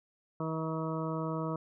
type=harmonic tone; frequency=160 Hz; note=D#3; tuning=49 cents sharp; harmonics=1 / 2 / 3 / 4 / 6 / 7 / 8; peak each=-35 / -38 / -40 / -41 / -43 / -43 / -44 dBFS; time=0.4-1.56 s; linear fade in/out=2 ms; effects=none